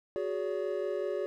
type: chord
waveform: triangle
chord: F# suspended second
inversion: none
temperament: equal with one note detuned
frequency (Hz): 370 / 415.3 / 568.6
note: F#4 / G#4 / C#5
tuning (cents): 0 / 0 / +44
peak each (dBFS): -33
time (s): 0.16-1.26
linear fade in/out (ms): 0
effects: none